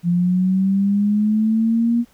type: linear sweep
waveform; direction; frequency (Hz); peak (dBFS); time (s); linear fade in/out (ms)
sine; up; 171.7 to 238.4; -14; 0.03-2.05; 50
effects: pink hiss -56 dBFS RMS until 2.13 s